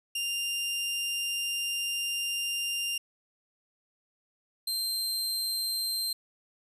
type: tone pair in turn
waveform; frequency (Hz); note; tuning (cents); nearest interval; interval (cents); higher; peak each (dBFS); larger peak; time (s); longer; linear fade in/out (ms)
sawtooth; 2794 / 4147; F7 / C8; 0 / -16; perfect fifth; 684; second; -26; neither; 0.15-2.98 / 4.67-6.13; first; 5
effects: resampled to 32000 Hz